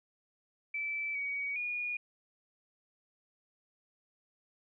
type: tone with pitch steps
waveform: sine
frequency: 2318 / 2257 / 2443 Hz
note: D7 / C#7 / D#7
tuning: -23 / +31 / -32 cents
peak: -33 dBFS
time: 0.74-1.97 s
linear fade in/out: 5 ms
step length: 410 ms
effects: none